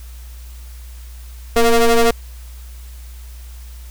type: ring-modulated tone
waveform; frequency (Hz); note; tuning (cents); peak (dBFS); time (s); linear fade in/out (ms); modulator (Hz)
35% pulse; 233.1; A#3; 0; -5; 1.56-2.11; 5; 227
effects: added 60 Hz sine -32 dBFS peak until 3.9 s + white hiss -46 dBFS RMS until 3.9 s